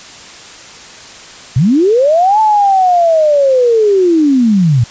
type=linear two-way sweep; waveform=sine; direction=up then down; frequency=109.6 to 880 to 109.6 Hz; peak=-6 dBFS; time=1.56-4.84 s; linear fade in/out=5 ms; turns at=2.4 s; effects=white hiss -33 dBFS RMS until 4.9 s + resampled to 16000 Hz